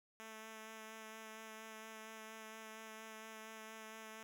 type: tone with vibrato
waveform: 5% pulse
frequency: 220 Hz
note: A3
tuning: in tune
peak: -39 dBFS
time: 0.2-4.23 s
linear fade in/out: 0 ms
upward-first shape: sine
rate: 4.3 Hz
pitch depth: 13 cents each way
effects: none